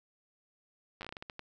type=slowing click train; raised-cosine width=0.3 ms; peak=-26 dBFS; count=11; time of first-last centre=1.01-1.394 s; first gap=9 ms; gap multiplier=1.3; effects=none